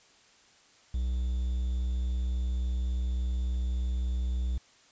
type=tone with quantisation; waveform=triangle; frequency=61.74 Hz; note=B1; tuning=in tune; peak=-25 dBFS; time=0.94-4.58 s; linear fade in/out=5 ms; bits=9; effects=white hiss -60 dBFS RMS until 4.91 s + resampled to 16000 Hz